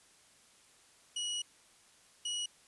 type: tone bursts at uneven times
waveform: sawtooth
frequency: 2916 Hz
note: F#7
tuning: 26 cents flat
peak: -31 dBFS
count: 2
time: 1.16-1.42 / 2.25-2.46 s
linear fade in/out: 5 ms
effects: white hiss -63 dBFS RMS until 2.67 s + resampled to 24000 Hz